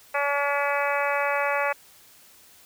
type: harmonic tone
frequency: 284.7 Hz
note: C#4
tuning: 46 cents sharp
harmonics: 2 / 3 / 4 / 5 / 6 / 7 / 8 / 9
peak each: -27 / -29 / -30 / -31 / -32 / -32 / -33 / -34 dBFS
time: 0.14-1.73 s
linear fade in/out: 10 ms
effects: white hiss -53 dBFS RMS until 2.65 s